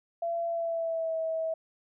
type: tone with pitch glide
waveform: sine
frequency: 677 to 646.8 Hz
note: E5 to E5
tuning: +46 to -33 cents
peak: -28 dBFS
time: 0.22-1.54 s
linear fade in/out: 5 ms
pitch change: -79 cents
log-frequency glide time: 0.46-1.17 s
effects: none